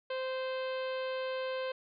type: harmonic tone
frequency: 520 Hz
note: C5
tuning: 11 cents flat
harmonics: 1 / 2 / 3 / 4 / 5 / 6 / 7 / 8 / 9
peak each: -34 / -43 / -45 / -51 / -48 / -49 / -56 / -53 / -61 dBFS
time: 0.1-1.72 s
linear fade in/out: 5 ms
effects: none